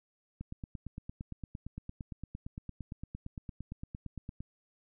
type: click train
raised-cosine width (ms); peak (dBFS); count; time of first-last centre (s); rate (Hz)
5; -28; 36; 0.41-4.405; 8.76
effects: none

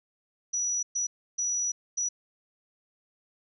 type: tone bursts at uneven times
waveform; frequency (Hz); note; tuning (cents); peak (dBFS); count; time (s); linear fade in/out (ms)
sine; 5870; F#8; -15; -26; 4; 0.53-0.83 / 0.95-1.07 / 1.38-1.72 / 1.97-2.09; 10
effects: none

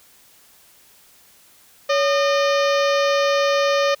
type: harmonic tone with a mistuned harmonic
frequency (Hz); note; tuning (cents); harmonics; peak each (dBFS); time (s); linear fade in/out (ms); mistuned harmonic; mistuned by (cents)
609; D#5; -37; 1 / 2 / 3 / 4 / 5 / 6 / 7 / 8 / 9 / 10; -17 / -23 / -27 / -29 / -31 / -33 / -34 / -35 / -36 / -37; 1.89-3.95; 10; 1; -140
effects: white hiss -52 dBFS RMS until 4 s

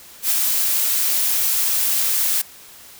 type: noise with ADSR envelope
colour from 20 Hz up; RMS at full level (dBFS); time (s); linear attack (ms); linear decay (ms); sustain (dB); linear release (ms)
blue; -17; 0.22-2.42; 78; 24; -2; 10
effects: white hiss -43 dBFS RMS until 2.99 s

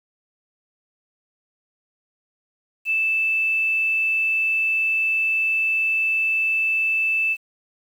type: tone with quantisation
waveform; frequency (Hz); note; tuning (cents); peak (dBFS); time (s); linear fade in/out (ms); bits
sine; 2637; E7; 0; -18; 2.85-7.37; 50; 8
effects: none

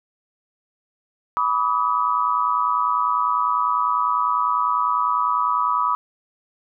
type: tone cluster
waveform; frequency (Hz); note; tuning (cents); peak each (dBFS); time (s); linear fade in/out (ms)
sine; 985 / 1155 / 1265; B5 / D6 / D#6; -5 / -29 / +28; -22; 1.37-5.95; 0
effects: none

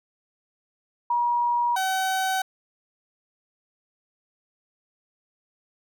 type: tone pair in turn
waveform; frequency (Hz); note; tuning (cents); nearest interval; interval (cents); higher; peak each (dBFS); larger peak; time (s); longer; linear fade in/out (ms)
sine / 30% pulse; 957 / 759.6; A#5 / F#5; +45 / +45; major third; 400; first; -20; neither; 1.1-1.76 / 1.76-2.42; neither; 5
effects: none

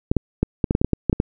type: clicks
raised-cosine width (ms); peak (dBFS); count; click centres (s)
3; -4; 12; 0.115 / 0.167 / 0.43 / 0.642 / 0.709 / 0.751 / 0.815 / 0.846 / 0.933 / 1.097 / 1.129 / 1.201
effects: none

